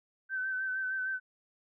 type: tone with vibrato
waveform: sine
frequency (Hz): 1534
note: G6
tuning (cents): -38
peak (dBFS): -31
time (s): 0.29-1.2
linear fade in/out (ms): 50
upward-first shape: sine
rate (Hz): 6.5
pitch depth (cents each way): 30
effects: none